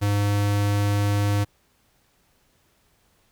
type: tone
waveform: square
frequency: 102.1 Hz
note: G#2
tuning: 29 cents flat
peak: -20 dBFS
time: 0.01-1.45 s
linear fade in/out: 20 ms
effects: pink hiss -64 dBFS RMS until 3.31 s